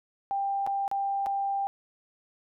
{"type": "tone with dropouts", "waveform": "sine", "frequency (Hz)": 792, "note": "G5", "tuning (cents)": 18, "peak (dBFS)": -26, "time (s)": [0.31, 1.67], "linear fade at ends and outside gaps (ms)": 0, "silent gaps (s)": [[0.665, 0.673], [0.879, 0.914], [1.261, 1.267]], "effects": []}